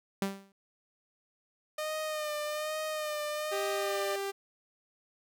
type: tone with exponential decay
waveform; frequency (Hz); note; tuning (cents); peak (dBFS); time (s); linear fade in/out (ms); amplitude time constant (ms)
sawtooth; 196; G3; 0; -23; 0.22-0.52; 2; 65
type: tone with vibrato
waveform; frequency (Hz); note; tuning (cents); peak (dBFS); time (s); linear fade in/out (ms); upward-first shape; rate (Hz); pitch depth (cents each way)
sawtooth; 610; D#5; -34; -29; 1.78-4.16; 5; sine; 1.2; 36
type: tone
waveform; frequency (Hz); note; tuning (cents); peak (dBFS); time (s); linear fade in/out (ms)
sawtooth; 394.9; G4; +13; -29; 3.51-4.32; 20
effects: none

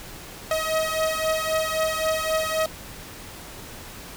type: beating tone pair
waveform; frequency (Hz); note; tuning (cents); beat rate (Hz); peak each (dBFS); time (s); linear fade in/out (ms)
sawtooth; 633 / 636.8; D#5 / D#5; +30 / +40; 3.8; -21 / -22; 0.51-2.66; 2
effects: pink hiss -40 dBFS RMS until 4.16 s

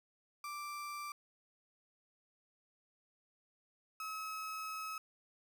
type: tone pair in turn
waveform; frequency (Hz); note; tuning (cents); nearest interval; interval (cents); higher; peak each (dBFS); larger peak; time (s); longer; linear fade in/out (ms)
35% pulse; 1174.7 / 1284.4; D6 / E6; 0 / -45; major second; 155; second; -40 / -39; second; 0.44-1.12 / 4-4.98; second; 2
effects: none

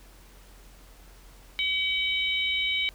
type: harmonic tone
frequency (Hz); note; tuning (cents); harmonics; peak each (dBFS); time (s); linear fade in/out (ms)
760; F#5; +46; 3 / 4 / 5; -27 / -29 / -31; 1.59-2.89; 0
effects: added 44 Hz sine -50 dBFS peak until 2.94 s + pink hiss -55 dBFS RMS until 2.94 s

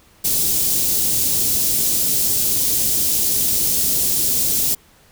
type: band-stop noise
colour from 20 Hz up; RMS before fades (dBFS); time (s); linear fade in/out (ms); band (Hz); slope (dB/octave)
white; -18; 0.24-4.75; 10; 350 to 5200; 12
effects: pink hiss -52 dBFS RMS until 5.11 s

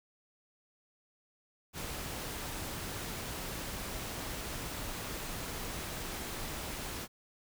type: noise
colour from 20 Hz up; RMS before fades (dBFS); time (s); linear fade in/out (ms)
pink; -40; 1.73-7.08; 50
effects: none

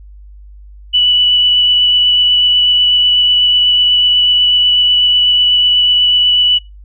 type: tone with vibrato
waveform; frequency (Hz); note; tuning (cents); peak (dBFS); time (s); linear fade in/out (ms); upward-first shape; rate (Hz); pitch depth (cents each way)
sine; 2960; F#7; 0; -7; 0.93-6.59; 20; sine; 8.1; 8
effects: noise-tail reverb RT60 0.2 s tail -20 dB re dry + added 50 Hz sine -33 dBFS peak until 6.84 s

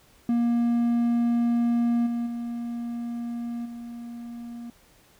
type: tone with level steps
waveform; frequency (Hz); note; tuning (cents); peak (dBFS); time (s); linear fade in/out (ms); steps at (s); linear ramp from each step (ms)
triangle; 236.3; A#3; +24; -18 / -23 / -27 / -33; 0.29-4.7; 2; 2.06 / 2.26 / 3.65; 10
effects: pink hiss -58 dBFS RMS until 5.19 s

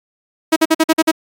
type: tone bursts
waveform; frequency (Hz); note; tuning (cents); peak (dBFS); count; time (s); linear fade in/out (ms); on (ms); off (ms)
sawtooth; 320; D#4; +49; -5; 7; 0.52-1.115; 10; 43; 49
effects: AAC 64 kbps

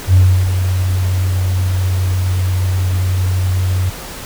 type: tone with ADSR envelope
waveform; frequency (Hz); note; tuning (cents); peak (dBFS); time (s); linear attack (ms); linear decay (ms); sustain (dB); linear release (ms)
sine; 92.5; F#2; 0; -3; 0.07-3.9; 66; 330; -9; 7
effects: tanh soft clip ceiling -1 dBFS + pink hiss -29 dBFS RMS until 4.25 s

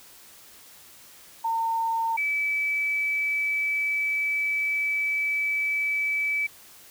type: tone pair in turn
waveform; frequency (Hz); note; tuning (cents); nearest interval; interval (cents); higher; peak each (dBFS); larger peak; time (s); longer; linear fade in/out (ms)
sine; 909 / 2301; A#5 / D7; -44 / -36; octave + major third; 1608; second; -23; neither; 1.44-2.17 / 2.17-6.47; second; 10
effects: white hiss -50 dBFS RMS until 6.9 s

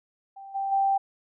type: tone with level steps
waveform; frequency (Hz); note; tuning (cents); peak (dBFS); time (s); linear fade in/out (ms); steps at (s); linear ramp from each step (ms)
sine; 784; G5; 0; -40 / -26 / -20; 0.36-0.98; 10; 0.54 / 0.71; 20
effects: none

